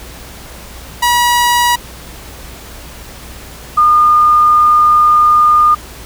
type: tone pair in turn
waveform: sawtooth / sine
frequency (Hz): 965 / 1215.8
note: B5 / D#6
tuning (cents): -40 / -40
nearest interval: major third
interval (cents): 400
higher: second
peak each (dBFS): -5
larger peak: neither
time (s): 1.02-1.76 / 3.77-5.75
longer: second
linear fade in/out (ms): 10
effects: added 60 Hz sine -34 dBFS peak until 6.05 s + pink hiss -33 dBFS RMS until 6.05 s